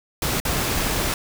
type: noise with dropouts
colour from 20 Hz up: pink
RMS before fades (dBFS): -23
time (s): 0.22-1.14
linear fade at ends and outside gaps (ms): 2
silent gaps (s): 0.401-0.451
effects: none